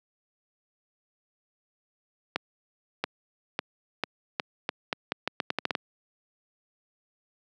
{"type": "accelerating click train", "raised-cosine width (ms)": 0.3, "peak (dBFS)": -10, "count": 15, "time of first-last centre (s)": [2.36, 5.752], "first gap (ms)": 680, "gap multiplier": 0.81, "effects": ["high-pass 200 Hz 12 dB/octave"]}